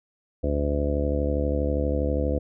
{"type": "harmonic tone", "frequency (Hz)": 72.4, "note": "D2", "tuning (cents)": -24, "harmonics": [1, 2, 3, 4, 5, 6, 7, 8, 9], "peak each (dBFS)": [-25, -34, -34, -30, -35, -37, -28, -38, -36], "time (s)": [0.43, 2.39], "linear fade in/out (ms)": 10, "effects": []}